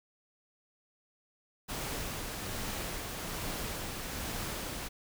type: noise with tremolo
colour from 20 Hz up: pink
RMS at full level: -37 dBFS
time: 1.68-4.89 s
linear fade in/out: 20 ms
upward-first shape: sine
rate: 1.2 Hz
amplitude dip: 25%
effects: none